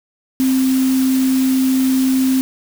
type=tone in noise; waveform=sine; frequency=261.6 Hz; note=C4; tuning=in tune; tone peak=-12 dBFS; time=0.4-2.41 s; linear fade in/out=0 ms; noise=white; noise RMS=-28 dBFS; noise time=0.4-2.41 s; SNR=+13 dB; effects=none